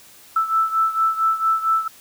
sine beating tone pair, 1318.5 / 1322.9 Hz, E6 / E6, 0 / +6 cents, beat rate 4.4 Hz, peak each -18 / -22 dBFS, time 0.36-1.88 s, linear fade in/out 5 ms, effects white hiss -47 dBFS RMS until 2 s

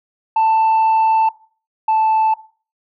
sine tone pair in turn, 886 / 877.8 Hz, A5 / A5, +12 / -4 cents, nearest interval unison, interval 16 cents, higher first, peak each -9 / -10 dBFS, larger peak first, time 0.36-1.29 / 1.88-2.34 s, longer first, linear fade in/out 5 ms, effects noise-tail reverb RT60 0.4 s tail -19 dB re dry + tanh soft clip ceiling -10 dBFS

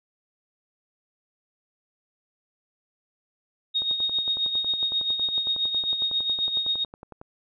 sine tone with tremolo, 3729 Hz, A#7, in tune, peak -20 dBFS, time 3.74-6.85 s, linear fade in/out 20 ms, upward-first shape triangle, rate 7.5 Hz, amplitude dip 65%
click train, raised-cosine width 1 ms, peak -27 dBFS, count 38, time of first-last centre 3.82-7.214 s, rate 10.9 Hz
effects none

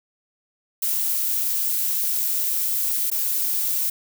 violet noise with dropouts, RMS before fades -23 dBFS, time 0.82-3.9 s, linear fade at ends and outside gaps 5 ms, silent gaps 3.102-3.115 s, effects none

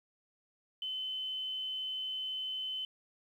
sine tone, 3046 Hz, F#7, 50 cents sharp, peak -35 dBFS, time 0.82-2.85 s, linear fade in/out 2 ms, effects 11-bit

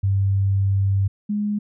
sine tone pair in turn, 98 / 207.7 Hz, G2 / G#3, 0 / 0 cents, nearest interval octave + minor second, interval 1300 cents, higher second, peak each -16 / -20 dBFS, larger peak first, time 0.03-1.08 / 1.29-1.59 s, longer first, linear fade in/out 10 ms, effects none

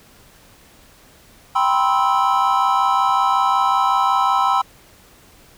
triangle chord, C major seventh, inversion second, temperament just, 784.9 / 981.1 / 1046.5 / 1308.1 Hz, G5 / B5 / C6 / E6, +2 / -12 / 0 / -14 cents, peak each -18 dBFS, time 1.55-4.62 s, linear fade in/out 10 ms, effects pink hiss -49 dBFS RMS until 5.57 s

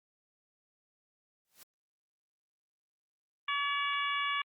white noise with exponential growth, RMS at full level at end -50 dBFS, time 1.45-1.63 s, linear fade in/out 0 ms, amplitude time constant 39 ms
harmonic tone, 569 Hz, C#5, 45 cents sharp, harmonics 2 / 3 / 4 / 5 / 6, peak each -33 / -38 / -36 / -39 / -41 dBFS, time 3.48-4.42 s, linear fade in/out 5 ms
effects Opus 48 kbps

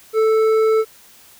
sine tone with hard clipping, 440 Hz, A4, in tune, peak -14 dBFS, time 0.13-0.85 s, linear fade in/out 50 ms, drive 7 dB, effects white hiss -47 dBFS RMS until 1.39 s

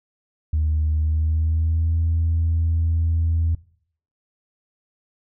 sine tone with pitch glide, 77.2 to 82.26 Hz, D#2 to E2, -13 to -3 cents, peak -16 dBFS, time 0.53-3.55 s, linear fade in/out 5 ms, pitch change +110 cents, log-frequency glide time 0.96-1.96 s, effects noise-tail reverb RT60 0.6 s tail -22 dB re dry + tanh soft clip ceiling -14 dBFS

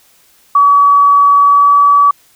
sine tone with pitch glide, 1138 to 1144.6 Hz, C#6 to D6, +45 to -45 cents, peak -4 dBFS, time 0.55-2.11 s, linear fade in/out 5 ms, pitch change +10 cents, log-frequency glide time 1.38-1.74 s, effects white hiss -49 dBFS RMS until 2.35 s

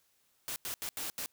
white noise bursts at uneven times, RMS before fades -38 dBFS, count 5, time 0.48-0.56 / 0.65-0.74 / 0.82-0.89 / 0.97-1.1 / 1.18-1.26 s, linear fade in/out 0 ms, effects white hiss -72 dBFS RMS until 1.32 s

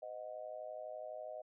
sine tone with amplitude modulation, 622.3 Hz, D#5, in tune, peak -39 dBFS, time 0.02-1.42 s, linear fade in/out 10 ms, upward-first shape sine, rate 112 Hz, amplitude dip 95%, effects none

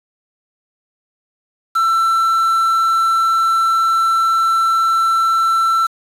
triangle tone with quantisation, 1339 Hz, E6, 27 cents sharp, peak -10 dBFS, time 1.75-5.87 s, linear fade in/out 10 ms, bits 5, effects resampled to 32000 Hz

